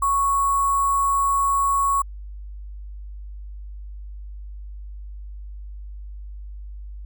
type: tone with sample-and-hold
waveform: sine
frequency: 1108.7 Hz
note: C#6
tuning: in tune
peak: -17 dBFS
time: 0.02-2.02 s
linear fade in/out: 5 ms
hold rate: 8820 Hz
effects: added 50 Hz sine -33 dBFS peak until 7.05 s